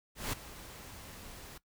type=noise with ADSR envelope; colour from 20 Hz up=pink; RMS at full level=-34 dBFS; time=0.15-1.58 s; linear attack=180 ms; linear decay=7 ms; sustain=-15 dB; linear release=6 ms; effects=noise-tail reverb RT60 0.1 s tail -18 dB re dry